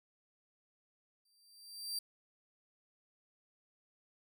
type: tone with exponential growth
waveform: sawtooth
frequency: 4699 Hz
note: D8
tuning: in tune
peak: -32 dBFS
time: 1.25-1.99 s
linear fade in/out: 5 ms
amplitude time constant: 160 ms
effects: none